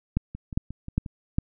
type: two click trains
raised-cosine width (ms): 5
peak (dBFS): -23 / -10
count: 5 / 4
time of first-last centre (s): 0.35-1.062 / 0.17-1.385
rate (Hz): 5.62 / 2.47
effects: none